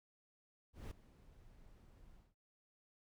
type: noise with ADSR envelope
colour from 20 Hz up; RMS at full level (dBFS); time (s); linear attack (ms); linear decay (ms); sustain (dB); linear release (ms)
brown; -43; 0.73-2.35; 180; 8; -19; 190
effects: none